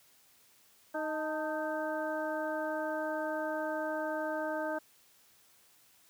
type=harmonic tone with a mistuned harmonic; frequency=311.1 Hz; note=D#4; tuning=in tune; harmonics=1 / 2 / 3 / 4 / 5; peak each=-39 / -35 / -40 / -45 / -40 dBFS; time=0.94-4.79 s; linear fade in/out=10 ms; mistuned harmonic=3; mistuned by=-64 cents; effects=white hiss -64 dBFS RMS until 6.09 s + high-pass 60 Hz 12 dB/octave